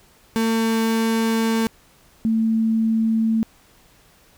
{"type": "tone pair in turn", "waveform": ["35% pulse", "sine"], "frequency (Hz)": [225.2, 223.4], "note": ["A3", "A3"], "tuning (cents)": [40, 27], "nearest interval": "unison", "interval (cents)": 13, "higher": "first", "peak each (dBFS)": -16, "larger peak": "neither", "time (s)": [[0.36, 1.67], [2.25, 3.43]], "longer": "first", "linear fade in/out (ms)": 0, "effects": ["pink hiss -54 dBFS RMS until 4.37 s"]}